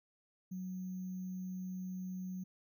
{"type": "tone with sample-and-hold", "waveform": "sine", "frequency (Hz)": 184.8, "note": "F#3", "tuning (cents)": -2, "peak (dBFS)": -39, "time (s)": [0.51, 2.44], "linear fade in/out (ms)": 10, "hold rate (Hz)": 6300, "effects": []}